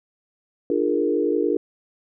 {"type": "chord", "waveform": "sine", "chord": "Bb dominant seventh", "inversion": "first", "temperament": "equal with one note detuned", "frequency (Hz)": [299.5, 349.2, 415.3, 466.2], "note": ["D4", "F4", "Ab4", "Bb4"], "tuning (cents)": [34, 0, 0, 0], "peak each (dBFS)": -24, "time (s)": [0.7, 1.57], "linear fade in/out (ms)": 2, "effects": []}